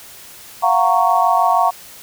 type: chord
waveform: sine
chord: Gb major seventh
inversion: third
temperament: just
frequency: 693.7 / 740 / 925 / 1110 Hz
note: F5 / Gb5 / Bb5 / Db6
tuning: -12 / 0 / -14 / +2 cents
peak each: -17 dBFS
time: 0.62-1.71 s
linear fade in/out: 20 ms
effects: white hiss -39 dBFS RMS until 2.02 s